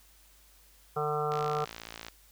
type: harmonic tone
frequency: 150 Hz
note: D3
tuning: 37 cents sharp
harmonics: 1 / 3 / 4 / 5 / 6 / 7 / 8 / 9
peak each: -37 / -32 / -44 / -34 / -46 / -43 / -36 / -37 dBFS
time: 0.96-1.65 s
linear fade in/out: 10 ms
type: click train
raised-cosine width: 0.2 ms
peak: -23 dBFS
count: 44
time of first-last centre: 1.32-2.084 s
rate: 56.3 Hz
effects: added 50 Hz sine -61 dBFS peak until 2.31 s + white hiss -61 dBFS RMS until 2.31 s